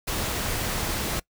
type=noise; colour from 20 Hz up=pink; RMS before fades=-28 dBFS; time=0.07-1.2 s; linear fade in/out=10 ms; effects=noise-tail reverb RT60 0.1 s tail -22 dB re dry